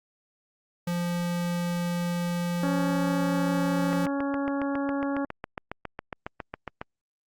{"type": "tone", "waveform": "square", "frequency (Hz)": 174.1, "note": "F3", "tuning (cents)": -5, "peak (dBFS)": -27, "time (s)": [0.87, 4.06], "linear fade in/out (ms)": 5}
{"type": "harmonic tone", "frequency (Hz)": 279.1, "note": "C#4", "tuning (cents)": 12, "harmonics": [1, 2, 3, 4, 5, 6], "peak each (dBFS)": [-27, -33, -37, -39, -41, -43], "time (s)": [2.63, 5.25], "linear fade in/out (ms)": 2}
{"type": "click train", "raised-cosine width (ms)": 0.5, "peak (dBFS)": -18, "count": 22, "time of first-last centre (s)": [3.93, 6.815], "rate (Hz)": 7.28}
{"effects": ["Opus 48 kbps"]}